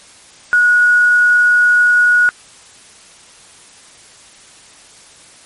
sine tone with quantisation, 1456 Hz, F#6, 28 cents flat, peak -7 dBFS, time 0.53-2.29 s, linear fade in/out 0 ms, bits 5, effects white hiss -42 dBFS RMS until 5.45 s + MP3 48 kbps

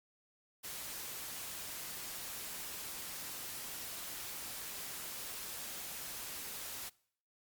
white noise, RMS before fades -44 dBFS, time 0.63-6.9 s, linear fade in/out 20 ms, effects noise-tail reverb RT60 0.6 s tail -23 dB re dry + Opus 48 kbps

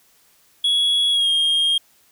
triangle tone with pitch glide, 3353 to 3231 Hz, G#7 to G#7, +16 to -48 cents, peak -14 dBFS, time 0.64-1.78 s, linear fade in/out 5 ms, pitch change -64 cents, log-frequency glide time 1.11-1.29 s, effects white hiss -57 dBFS RMS until 2.11 s

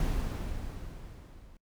brown noise with level ramp, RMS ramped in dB -28 to -53 dBFS, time 0-1.57 s, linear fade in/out 2 ms, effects noise-tail reverb RT60 0.1 s tail -26 dB re dry

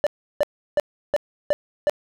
triangle tone bursts, 588 Hz, D5, 2 cents sharp, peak -13 dBFS, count 6, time 0.04-1.896 s, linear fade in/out 0 ms, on 26 ms, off 340 ms, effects none

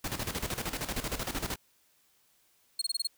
pink noise with tremolo, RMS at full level -33 dBFS, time 0.04-1.56 s, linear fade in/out 5 ms, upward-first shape square, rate 13 Hz, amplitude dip 70%
30% pulse tone bursts, 4280 Hz, C8, 38 cents sharp, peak -25 dBFS, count 6, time 2.79-3.072 s, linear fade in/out 5 ms, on 27 ms, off 24 ms
effects white hiss -68 dBFS RMS until 3.17 s

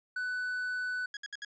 triangle tone, 1494 Hz, F#6, 16 cents sharp, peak -30 dBFS, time 0.16-1.06 s, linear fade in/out 5 ms
sawtooth tone bursts, 1661.2 Hz, G#6, in tune, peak -34 dBFS, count 4, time 1.14-1.448 s, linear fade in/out 2 ms, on 29 ms, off 64 ms
effects resampled to 16000 Hz + 12-bit

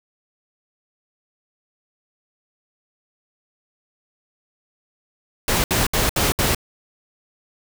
pink noise bursts, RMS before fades -19 dBFS, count 5, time 5.48-6.548 s, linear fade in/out 2 ms, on 160 ms, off 67 ms, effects none

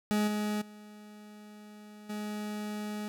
40% pulse tone with level steps, 210 Hz, G#3, 19 cents sharp, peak -25 / -29 / -47 / -34 dBFS, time 0.11-3.08 s, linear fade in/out 0 ms, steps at 0.27 / 0.61 / 2.09 s, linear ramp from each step 10 ms, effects none

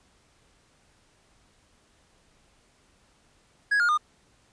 triangle tone with pitch steps, 1661.2 / 1421.3 / 1216.1 Hz, G#6 / F6 / D#6, 0 / +30 / -40 cents, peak -18 dBFS, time 3.71-3.977 s, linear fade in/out 10 ms, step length 89 ms, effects pink hiss -63 dBFS RMS until 4.52 s + resampled to 22050 Hz

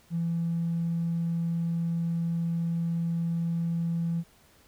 triangle tone with tanh clipping, 167.9 Hz, E3, 32 cents sharp, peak -25 dBFS, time 0.1-4.24 s, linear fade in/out 50 ms, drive 1 dB, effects pink hiss -60 dBFS RMS until 4.67 s

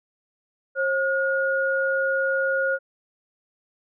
sine tone pair together, 537.9 / 1436 Hz, C5 / F6, +48 / +48 cents, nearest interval octave + perfect fourth, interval 1700 cents, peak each -23 dBFS, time 0.75-2.79 s, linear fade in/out 50 ms, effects none

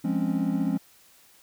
triangle chord, Db major seventh, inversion first, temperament equal, 174.61 / 207.7 / 261.6 / 277.2 Hz, F3 / Ab3 / C4 / Db4, 0 / 0 / 0 / 0 cents, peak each -27 dBFS, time 0.04-0.78 s, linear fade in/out 10 ms, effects white hiss -57 dBFS RMS until 1.42 s

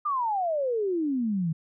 sine exponential sweep, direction down, 1228 to 154.7 Hz, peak -24 dBFS, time 0.05-1.53 s, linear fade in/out 10 ms, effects none

